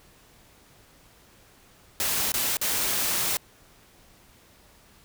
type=noise with dropouts; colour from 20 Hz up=white; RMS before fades=-26 dBFS; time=2-3.37 s; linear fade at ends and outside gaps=1 ms; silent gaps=2.319-2.34 / 2.57-2.614 s; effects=pink hiss -56 dBFS RMS until 5.04 s